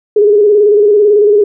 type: tone with vibrato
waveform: sine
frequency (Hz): 415.3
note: G#4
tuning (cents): 0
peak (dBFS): -4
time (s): 0.16-1.44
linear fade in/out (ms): 5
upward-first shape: square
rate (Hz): 18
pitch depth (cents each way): 45
effects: none